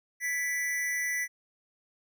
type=tone with amplitude modulation; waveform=square; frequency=1975.5 Hz; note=B6; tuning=in tune; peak=-27 dBFS; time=0.2-1.28 s; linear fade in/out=50 ms; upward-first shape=sine; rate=297 Hz; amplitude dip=50%; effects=none